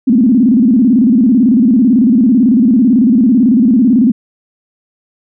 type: tone with vibrato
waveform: sine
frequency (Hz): 239.8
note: A#3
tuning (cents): +49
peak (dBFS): -5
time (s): 0.07-4.12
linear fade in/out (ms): 10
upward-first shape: square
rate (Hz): 18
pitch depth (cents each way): 170
effects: none